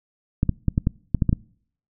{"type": "clicks", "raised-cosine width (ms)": 5, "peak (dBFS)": -6, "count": 9, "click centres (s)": [0.431, 0.493, 0.683, 0.779, 0.871, 1.147, 1.222, 1.293, 1.329], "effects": ["noise-tail reverb RT60 0.6 s tail -25 dB re dry"]}